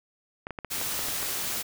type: clicks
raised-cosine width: 0.5 ms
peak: -20 dBFS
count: 8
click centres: 0.469 / 0.507 / 0.588 / 0.647 / 0.814 / 0.992 / 1.085 / 1.229 s
type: noise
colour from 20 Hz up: white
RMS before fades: -31 dBFS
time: 0.7-1.63 s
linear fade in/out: 20 ms
effects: none